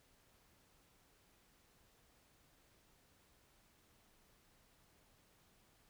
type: silence
effects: pink hiss -71 dBFS RMS until 5.89 s